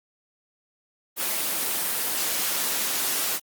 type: noise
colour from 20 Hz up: white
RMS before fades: -26 dBFS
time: 1.16-3.4 s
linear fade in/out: 50 ms
effects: high-pass 200 Hz 12 dB/octave + Opus 24 kbps